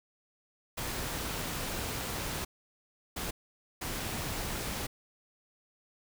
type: noise bursts at uneven times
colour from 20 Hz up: pink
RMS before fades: -36 dBFS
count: 3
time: 0.77-2.45 / 3.16-3.31 / 3.81-4.87 s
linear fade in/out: 10 ms
effects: none